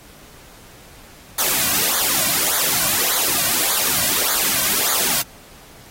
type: noise with flanger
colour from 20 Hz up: white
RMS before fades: -19 dBFS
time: 1.38-5.22 s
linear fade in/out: 5 ms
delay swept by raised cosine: 0.36 to 2.36 ms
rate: 1.7 Hz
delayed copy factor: -0.95
effects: pink hiss -45 dBFS RMS until 5.9 s + AAC 48 kbps